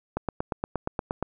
click train, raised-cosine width 1 ms, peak -13 dBFS, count 10, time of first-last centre 0.17-1.226 s, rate 8.52 Hz, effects none

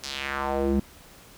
square tone with band-pass filter sweep, 68.9 Hz, C#2, 10 cents flat, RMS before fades -27 dBFS, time 0.03-0.8 s, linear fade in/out 5 ms, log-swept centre 5700 to 220 Hz, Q 2.2, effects pink hiss -50 dBFS RMS until 1.37 s

